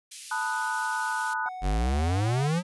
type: high-pass noise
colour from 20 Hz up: white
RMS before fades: -40 dBFS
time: 0.11-1.34 s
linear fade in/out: 10 ms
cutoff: 2400 Hz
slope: 24 dB/octave
type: chord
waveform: sine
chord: B dominant seventh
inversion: third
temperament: equal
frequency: 880 / 987.8 / 1244.5 / 1480 Hz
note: A5 / B5 / D#6 / F#6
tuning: 0 / 0 / 0 / 0 cents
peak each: -31 / -34 / -35 / -30 dBFS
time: 0.31-1.49 s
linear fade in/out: 5 ms
type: tone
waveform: triangle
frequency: 740 Hz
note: F#5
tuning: in tune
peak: -33 dBFS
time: 1.46-2.47 s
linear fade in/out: 0 ms
type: exponential sweep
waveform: square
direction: up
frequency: 44.25 to 185 Hz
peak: -24 dBFS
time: 1.61-2.63 s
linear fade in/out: 50 ms
effects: resampled to 24000 Hz